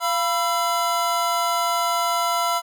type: tone cluster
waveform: square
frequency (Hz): 691 / 988 / 1340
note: F5 / B5 / E6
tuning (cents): -19 / 0 / +28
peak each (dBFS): -25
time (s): 0-2.62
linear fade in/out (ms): 50
effects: none